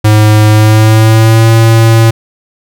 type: tone with pitch glide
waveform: square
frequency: 107 to 113.36 Hz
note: A2 to A#2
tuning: -48 to -48 cents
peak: -3 dBFS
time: 0.04-2.11 s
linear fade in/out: 10 ms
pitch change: +100 cents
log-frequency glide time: 0.5-1.5 s
effects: none